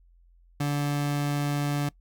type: tone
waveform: 30% pulse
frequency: 144.7 Hz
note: D3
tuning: 25 cents flat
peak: -22 dBFS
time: 0.6-1.89 s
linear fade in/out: 5 ms
effects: noise-tail reverb RT60 0.1 s tail -21 dB re dry + added 43 Hz sine -55 dBFS peak until 2 s